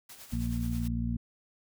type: noise with tremolo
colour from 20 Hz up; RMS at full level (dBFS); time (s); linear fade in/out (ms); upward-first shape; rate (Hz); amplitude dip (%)
white; -47; 0.09-0.88; 5; sine; 9.4; 55
type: harmonic tone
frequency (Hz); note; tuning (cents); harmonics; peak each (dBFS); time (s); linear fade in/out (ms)
58.3; A#1; +1; 1 / 2 / 3 / 4; -33 / -34 / -39 / -33; 0.32-1.17; 10
effects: none